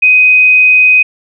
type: tone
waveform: sine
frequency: 2507 Hz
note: D#7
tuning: 12 cents sharp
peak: -3 dBFS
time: 0.02-1.03 s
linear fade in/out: 10 ms
effects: none